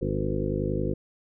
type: harmonic tone with a mistuned harmonic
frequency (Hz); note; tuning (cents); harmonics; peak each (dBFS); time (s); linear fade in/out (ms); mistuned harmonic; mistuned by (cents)
50.9; G#1; -34; 1 / 2 / 3 / 4 / 5 / 6 / 7 / 9 / 10; -33 / -33 / -32 / -35 / -35 / -35 / -32 / -35 / -35; 0.01-0.94; 10; 7; +53
effects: none